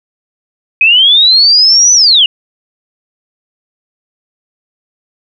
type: linear two-way sweep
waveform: sine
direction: up then down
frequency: 2485 to 6030 to 2785 Hz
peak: -3 dBFS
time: 0.81-2.26 s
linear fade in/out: 2 ms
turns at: 1.93 s
effects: none